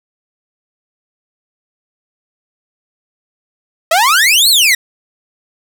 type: exponential two-way sweep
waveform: sawtooth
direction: up then down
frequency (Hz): 622 to 4481 to 1858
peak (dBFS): -4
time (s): 3.91-4.75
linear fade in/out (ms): 5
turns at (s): 4.49
effects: none